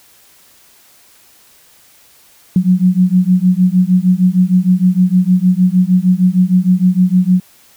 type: beating tone pair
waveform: sine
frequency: 179.6 / 186.1 Hz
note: F3 / F#3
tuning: +49 / +10 cents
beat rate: 6.5 Hz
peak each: -11 dBFS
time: 2.56-7.4 s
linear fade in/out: 2 ms
effects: white hiss -47 dBFS RMS until 7.76 s